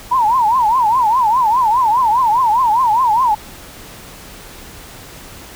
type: tone with vibrato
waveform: sine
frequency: 940 Hz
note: A#5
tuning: 14 cents sharp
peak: -10 dBFS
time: 0.11-3.35 s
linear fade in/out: 10 ms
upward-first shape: triangle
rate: 4.9 Hz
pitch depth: 230 cents each way
effects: pink hiss -36 dBFS RMS until 5.55 s